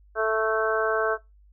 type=harmonic tone; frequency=220 Hz; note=A3; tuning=in tune; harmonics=2 / 3 / 4 / 5 / 6 / 7; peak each=-25 / -26 / -37 / -31 / -30 / -28 dBFS; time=0.15-1.18 s; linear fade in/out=50 ms; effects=noise-tail reverb RT60 0.2 s tail -20 dB re dry + added 50 Hz sine -52 dBFS peak until 1.52 s